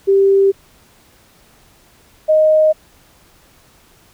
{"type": "tone pair in turn", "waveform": "sine", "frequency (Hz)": [392, 622.3], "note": ["G4", "D#5"], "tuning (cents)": [0, 0], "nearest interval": "minor sixth", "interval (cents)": 800, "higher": "second", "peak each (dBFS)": -8, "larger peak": "neither", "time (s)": [[0.07, 0.52], [2.28, 2.73]], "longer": "neither", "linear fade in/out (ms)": 20, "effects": ["pink hiss -50 dBFS RMS until 4.13 s"]}